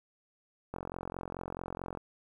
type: click train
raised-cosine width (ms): 1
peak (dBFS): -24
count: 56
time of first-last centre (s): 0.74-1.973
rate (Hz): 44.6
effects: 10-bit